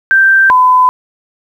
sine tone pair in turn, 1568 / 1008.9 Hz, G6 / B5, 0 / +37 cents, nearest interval minor sixth, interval 763 cents, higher first, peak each -4 dBFS, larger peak neither, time 0.11-0.5 / 0.5-0.89 s, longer neither, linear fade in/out 0 ms, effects 7-bit

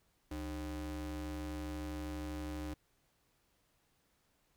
square ring-modulated tone, 116.1 Hz, A#2, 7 cents flat, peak -37 dBFS, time 0.31-2.74 s, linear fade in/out 5 ms, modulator 186 Hz, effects pink hiss -75 dBFS RMS until 4.56 s

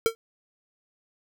square tone with exponential decay, 454 Hz, A#4, 46 cents flat, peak -15 dBFS, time 0.06-0.15 s, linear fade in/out 0 ms, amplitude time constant 19 ms, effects none

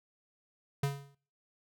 square tone with exponential decay, 140.2 Hz, C#3, 20 cents sharp, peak -27 dBFS, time 0.83-1.15 s, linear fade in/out 5 ms, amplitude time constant 68 ms, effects noise-tail reverb RT60 0.5 s tail -23 dB re dry

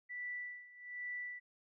sine tone with tremolo, 1969 Hz, B6, 6 cents flat, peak -39 dBFS, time 0.09-1.4 s, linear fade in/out 20 ms, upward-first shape sine, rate 1.2 Hz, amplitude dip 85%, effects none

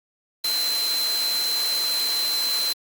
sine tone in noise, 4084 Hz, C8, 43 cents flat, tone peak -22 dBFS, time 0.44-2.73 s, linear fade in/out 5 ms, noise white, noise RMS -29 dBFS, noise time 0.44-2.73 s, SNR +4 dB, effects high-pass 300 Hz 12 dB/octave + Opus 48 kbps

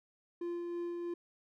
triangle tone with tremolo, 346 Hz, F4, 16 cents flat, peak -33 dBFS, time 0.41-1.14 s, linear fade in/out 5 ms, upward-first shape sine, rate 3.1 Hz, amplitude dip 25%, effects none

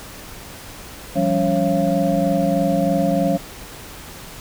sine tone cluster, 171.4 / 194.6 / 281.4 / 545 / 681 Hz, F3 / G3 / C#4 / C#5 / F5, -32 / -12 / +26 / -29 / -44 cents, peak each -22 dBFS, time 1.15-3.38 s, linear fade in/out 20 ms, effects pink hiss -37 dBFS RMS until 4.4 s

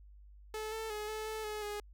sawtooth tone with pitch steps, 433 / 443.3 / 422.5 / 433.3 / 436.5 / 424.5 / 415.2 Hz, A4 / A4 / G#4 / A4 / A4 / G#4 / G#4, -28 / +13 / +30 / -27 / -14 / +38 / 0 cents, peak -34 dBFS, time 0.54-1.8 s, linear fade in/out 2 ms, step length 180 ms, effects added 50 Hz sine -53 dBFS peak until 1.93 s

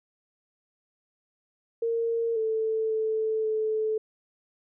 sine tone with pitch steps, 460.6 / 441.7 / 438.8 / 435.3 Hz, A#4 / A4 / A4 / A4, -21 / +7 / -5 / -19 cents, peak -24 dBFS, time 1.82-3.98 s, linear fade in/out 5 ms, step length 540 ms, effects none

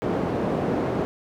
white band-pass noise, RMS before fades -25 dBFS, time 0.02-1.05 s, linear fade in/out 0 ms, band 110 to 470 Hz, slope 12 dB/octave, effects none

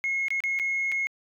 sine tone with dropouts, 2165 Hz, C#7, 41 cents flat, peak -23 dBFS, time 0.04-1.07 s, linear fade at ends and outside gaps 0 ms, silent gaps 0.283-0.305 / 0.404-0.438 / 0.59-0.597 / 0.917-0.921 s, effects tanh soft clip ceiling -21 dBFS

